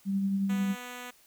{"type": "tone with tremolo", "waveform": "sine", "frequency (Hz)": 195.9, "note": "G3", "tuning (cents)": -1, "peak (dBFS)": -24, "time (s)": [0.05, 0.76], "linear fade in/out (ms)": 50, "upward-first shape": "triangle", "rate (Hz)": 11, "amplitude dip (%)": 35}
{"type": "tone", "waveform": "5% pulse", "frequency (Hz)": 246.9, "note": "B3", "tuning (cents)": 0, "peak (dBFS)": -28, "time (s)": [0.49, 1.11], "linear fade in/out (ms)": 10}
{"effects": ["white hiss -61 dBFS RMS until 1.26 s"]}